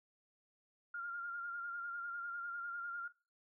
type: tone with vibrato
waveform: sine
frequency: 1396.9 Hz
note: F6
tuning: in tune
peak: -40 dBFS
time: 0.94-3.08 s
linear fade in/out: 5 ms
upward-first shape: sine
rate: 10 Hz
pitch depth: 34 cents each way
effects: noise-tail reverb RT60 0.3 s tail -18 dB re dry